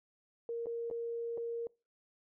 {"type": "tone with dropouts", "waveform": "sine", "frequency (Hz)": 466.2, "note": "A#4", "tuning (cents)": 0, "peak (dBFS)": -35, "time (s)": [0.49, 1.67], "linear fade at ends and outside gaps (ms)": 1, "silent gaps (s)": [[0.659, 0.668], [0.901, 0.911], [1.375, 1.379]], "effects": ["noise-tail reverb RT60 0.3 s tail -25 dB re dry"]}